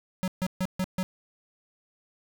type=tone bursts; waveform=square; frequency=185.7 Hz; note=F#3; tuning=7 cents sharp; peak=-26 dBFS; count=5; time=0.23-1.03 s; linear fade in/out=0 ms; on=48 ms; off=140 ms; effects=none